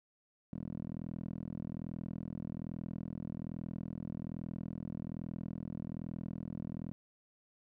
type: tone with band-pass filter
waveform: 10% pulse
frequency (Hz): 41.2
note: E1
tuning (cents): 0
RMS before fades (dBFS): -42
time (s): 0.53-6.92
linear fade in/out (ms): 0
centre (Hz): 210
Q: 1.5
effects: none